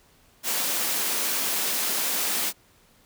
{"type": "high-pass noise", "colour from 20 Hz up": "white", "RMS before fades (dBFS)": -26, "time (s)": [0.43, 2.53], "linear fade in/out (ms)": 50, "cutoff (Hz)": 180, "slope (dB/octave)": 48, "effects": ["pink hiss -59 dBFS RMS until 3.05 s"]}